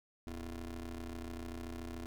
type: ring-modulated tone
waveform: 25% pulse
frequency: 87.31 Hz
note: F2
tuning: in tune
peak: -35 dBFS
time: 0.27-2.06 s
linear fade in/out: 0 ms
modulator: 158 Hz
effects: none